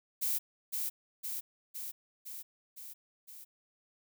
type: noise with echo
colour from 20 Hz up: violet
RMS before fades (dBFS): -32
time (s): 0.21-0.39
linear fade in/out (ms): 20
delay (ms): 510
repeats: 6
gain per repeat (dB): -3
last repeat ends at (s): 3.45
effects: none